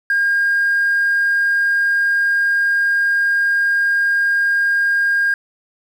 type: tone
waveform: triangle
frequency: 1615 Hz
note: G#6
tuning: 49 cents flat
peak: -10 dBFS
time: 0.1-5.34 s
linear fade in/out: 2 ms
effects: tanh soft clip ceiling -10 dBFS + 8-bit